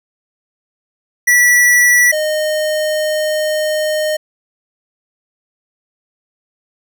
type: tone pair in turn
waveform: square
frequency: 1952 / 614.8 Hz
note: B6 / D#5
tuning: -21 / -21 cents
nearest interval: octave + minor sixth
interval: 2000 cents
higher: first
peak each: -8 / -15 dBFS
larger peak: first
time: 1.27-2.12 / 2.12-4.17 s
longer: second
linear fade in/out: 10 ms
effects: none